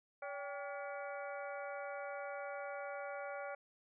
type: harmonic tone with a mistuned harmonic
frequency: 284.3 Hz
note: C#4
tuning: 44 cents sharp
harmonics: 2 / 3 / 4 / 5 / 6 / 7 / 8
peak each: -44 / -48 / -53 / -49 / -60 / -57 / -54 dBFS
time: 0.22-3.55 s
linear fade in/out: 5 ms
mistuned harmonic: 3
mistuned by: -130 cents
effects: none